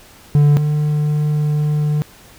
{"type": "tone pair in turn", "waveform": "triangle", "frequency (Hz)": [146.3, 149.81], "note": ["D3", "D3"], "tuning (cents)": [-6, 35], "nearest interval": "unison", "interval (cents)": 41, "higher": "second", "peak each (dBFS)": [-6, -12], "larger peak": "first", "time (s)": [[0.35, 0.57], [0.57, 2.02]], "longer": "second", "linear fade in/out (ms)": 0, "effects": ["pink hiss -44 dBFS RMS until 2.38 s"]}